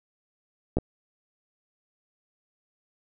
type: clicks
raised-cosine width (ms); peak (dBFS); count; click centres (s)
2; -9 / -19; 2; 0.77 / 0.785
effects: none